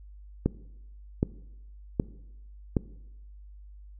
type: click train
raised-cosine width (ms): 3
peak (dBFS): -10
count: 4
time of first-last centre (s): 0.46-2.768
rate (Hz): 1.3
effects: noise-tail reverb RT60 0.9 s tail -19 dB re dry + added 50 Hz sine -45 dBFS peak until 3.99 s